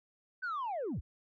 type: linear sweep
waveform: sine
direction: down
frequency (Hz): 1546 to 34.65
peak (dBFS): -32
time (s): 0.42-1.01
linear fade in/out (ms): 20
effects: tanh soft clip ceiling -32 dBFS